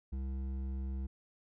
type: tone with hard clipping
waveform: sine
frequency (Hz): 66.2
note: C2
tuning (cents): +21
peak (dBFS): -37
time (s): 0.12-1.07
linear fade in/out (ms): 10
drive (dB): 9
effects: none